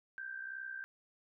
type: tone with amplitude modulation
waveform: sine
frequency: 1568 Hz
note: G6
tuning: in tune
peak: -38 dBFS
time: 0.18-0.84 s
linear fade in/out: 0 ms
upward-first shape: sine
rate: 62.4 Hz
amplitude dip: 65%
effects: none